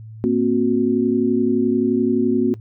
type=tone cluster; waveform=sine; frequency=232.2 / 263.8 / 365 Hz; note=A#3 / C4 / F#4; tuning=-7 / +14 / -24 cents; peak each=-19 dBFS; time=0.24-2.54 s; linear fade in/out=0 ms; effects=noise-tail reverb RT60 0.1 s tail -19 dB re dry + added 110 Hz sine -34 dBFS peak until 2.6 s

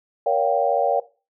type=chord; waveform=sine; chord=G half-diminished seventh; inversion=first; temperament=just; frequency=470.4 / 564.5 / 705.6 / 784 Hz; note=Bb4 / Db5 / F5 / G5; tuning=+16 / +31 / +18 / 0 cents; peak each=-24 / -21 / -23 / -23 dBFS; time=0.26-1 s; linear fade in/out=5 ms; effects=noise-tail reverb RT60 0.3 s tail -17 dB re dry

